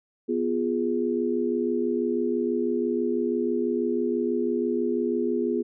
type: chord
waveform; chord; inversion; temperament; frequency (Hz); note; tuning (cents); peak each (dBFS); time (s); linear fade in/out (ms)
sine; F diminished; second; equal; 246.9 / 349.2 / 415.3; Cb4 / F4 / Ab4; 0 / 0 / 0; -27; 0.28-5.63; 20
effects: none